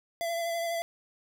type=tone with vibrato; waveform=square; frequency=675 Hz; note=E5; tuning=41 cents sharp; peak=-30 dBFS; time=0.21-0.82 s; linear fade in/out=0 ms; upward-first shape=sine; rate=12 Hz; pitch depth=20 cents each way; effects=none